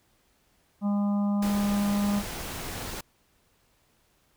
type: harmonic tone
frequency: 203.4 Hz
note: G#3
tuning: 36 cents flat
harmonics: 1 / 3 / 4 / 5 / 6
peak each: -23 / -39 / -40 / -43 / -44 dBFS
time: 0.81-2.23 s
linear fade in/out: 50 ms
type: noise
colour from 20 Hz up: pink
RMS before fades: -36 dBFS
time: 1.42-3.01 s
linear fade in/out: 5 ms
effects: pink hiss -67 dBFS RMS until 4.36 s